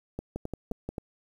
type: two click trains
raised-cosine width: 2 ms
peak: -20 / -20 dBFS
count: 4 / 4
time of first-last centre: 0.36-0.89 / 0.19-0.982 s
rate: 5.66 / 3.79 Hz
effects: 9-bit